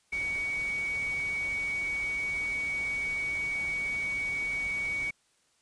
sine tone in noise, 2247 Hz, C#7, 23 cents sharp, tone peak -29 dBFS, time 0.12-5.11 s, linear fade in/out 10 ms, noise pink, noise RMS -45 dBFS, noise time 0.12-5.11 s, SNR +13 dB, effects white hiss -69 dBFS RMS until 5.61 s + resampled to 22050 Hz

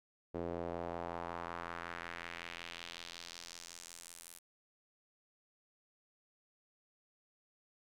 sawtooth tone with band-pass filter sweep, 85.4 Hz, F2, 38 cents flat, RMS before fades -45 dBFS, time 0.34-4.39 s, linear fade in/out 10 ms, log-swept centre 440 to 11000 Hz, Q 1.6, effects none

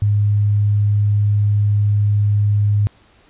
sine tone, 103.3 Hz, G#2, 9 cents flat, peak -12 dBFS, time 0.02-2.87 s, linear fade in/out 0 ms, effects pink hiss -52 dBFS RMS until 3.29 s + resampled to 8000 Hz

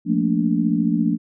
sine chord, Bb major seventh, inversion second, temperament just, 174.81 / 218.5 / 233.1 / 291.4 Hz, F3 / A3 / Bb3 / D4, +2 / -12 / 0 / -13 cents, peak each -22 dBFS, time 0.05-1.18 s, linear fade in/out 50 ms, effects none

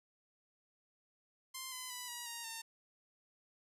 5% pulse tone with pitch steps, 1046.5 / 1017.3 / 988.9 / 961.3 / 934.5 / 908.4 Hz, C6 / C6 / B5 / B5 / A#5 / A#5, 0 / -49 / +2 / -47 / +4 / -45 cents, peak -31 dBFS, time 1.54-2.62 s, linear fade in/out 10 ms, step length 180 ms, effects resampled to 32000 Hz

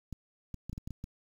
clicks, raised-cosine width 5 ms, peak -27 dBFS, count 8, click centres 0.127 / 0.543 / 0.696 / 0.73 / 0.779 / 0.875 / 0.907 / 1.041 s, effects 9-bit

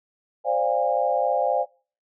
sine chord, D half-diminished seventh, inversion third, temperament equal with one note detuned, 523.3 / 587.3 / 698.5 / 813.5 Hz, C5 / D5 / F5 / Ab5, 0 / 0 / 0 / -36 cents, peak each -25 dBFS, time 0.44-1.66 s, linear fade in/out 50 ms, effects noise-tail reverb RT60 0.4 s tail -25 dB re dry

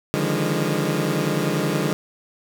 20% pulse tone cluster, 144.5 / 155 / 173.6 / 204.4 Hz, D3 / D#3 / F3 / G#3, -28 / -6 / -10 / -27 cents, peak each -21 dBFS, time 0.14-1.93 s, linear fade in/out 0 ms, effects none

